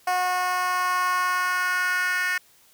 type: tone with high-pass filter sweep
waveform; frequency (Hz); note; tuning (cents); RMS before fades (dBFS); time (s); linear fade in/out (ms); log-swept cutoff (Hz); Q
10% pulse; 363.6; F#4; -30; -24; 0.07-2.38; 5; 750 to 1700; 3.5
effects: white hiss -57 dBFS RMS until 2.73 s